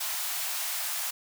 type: high-pass noise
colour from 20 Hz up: white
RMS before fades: -32 dBFS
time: 0-1.11 s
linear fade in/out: 10 ms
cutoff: 620 Hz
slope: 96 dB/octave
effects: none